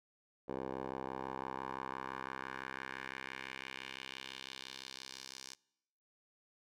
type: tone with band-pass filter sweep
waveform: 10% pulse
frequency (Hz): 65.9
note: C2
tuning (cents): +13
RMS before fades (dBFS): -45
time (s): 0.48-5.55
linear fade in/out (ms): 10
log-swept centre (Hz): 560 to 5700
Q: 1.9
effects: noise-tail reverb RT60 0.9 s tail -26 dB re dry